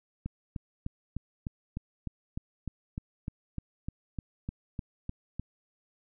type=click train; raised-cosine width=5 ms; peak=-22 dBFS; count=18; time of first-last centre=0.26-5.396 s; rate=3.31 Hz; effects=none